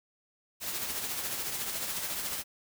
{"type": "noise with tremolo", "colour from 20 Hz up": "white", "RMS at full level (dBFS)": -33, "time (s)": [0.6, 2.44], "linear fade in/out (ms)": 50, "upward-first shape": "triangle", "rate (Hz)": 14, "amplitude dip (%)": 45, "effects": []}